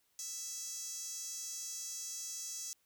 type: tone with high-pass filter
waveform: sawtooth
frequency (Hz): 659.3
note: E5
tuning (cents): 0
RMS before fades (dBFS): -43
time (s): 0.19-2.73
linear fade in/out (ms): 0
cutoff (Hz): 6300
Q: 4.6
effects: white hiss -75 dBFS RMS until 2.85 s